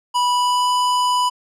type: tone with pitch glide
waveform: square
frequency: 982 to 991.7 Hz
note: B5 to B5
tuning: -10 to +7 cents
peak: -16 dBFS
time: 0.14-1.3 s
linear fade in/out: 20 ms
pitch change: +17 cents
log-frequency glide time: 0.28-0.71 s
effects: low-pass 9000 Hz 12 dB/octave